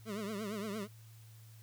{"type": "tone with vibrato", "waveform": "25% pulse", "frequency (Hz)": 208.7, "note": "G#3", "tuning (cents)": 9, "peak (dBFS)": -34, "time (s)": [0.05, 0.88], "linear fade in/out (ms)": 50, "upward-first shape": "triangle", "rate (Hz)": 8.7, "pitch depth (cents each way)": 150, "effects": ["added 111 Hz sine -53 dBFS peak until 1.62 s", "white hiss -64 dBFS RMS until 1.62 s"]}